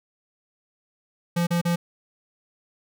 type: tone bursts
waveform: square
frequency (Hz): 172.1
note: F3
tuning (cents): -25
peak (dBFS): -21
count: 3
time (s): 1.36-1.76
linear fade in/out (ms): 10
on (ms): 110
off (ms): 35
effects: none